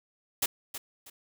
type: noise with echo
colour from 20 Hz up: white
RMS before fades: -27 dBFS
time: 0.42-0.46 s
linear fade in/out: 5 ms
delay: 320 ms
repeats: 2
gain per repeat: -11 dB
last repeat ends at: 1.1 s
effects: none